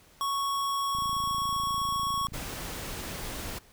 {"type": "tone", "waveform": "square", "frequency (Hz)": 1108.7, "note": "C#6", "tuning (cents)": 0, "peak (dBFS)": -28, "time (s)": [0.21, 2.27], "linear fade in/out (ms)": 0}
{"type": "click train", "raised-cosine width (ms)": 5, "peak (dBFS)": -30, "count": 40, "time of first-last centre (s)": [0.95, 2.358], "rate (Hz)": 27.7}
{"type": "noise", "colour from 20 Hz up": "pink", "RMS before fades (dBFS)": -37, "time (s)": [2.33, 3.59], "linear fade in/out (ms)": 10}
{"effects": ["pink hiss -58 dBFS RMS until 3.72 s"]}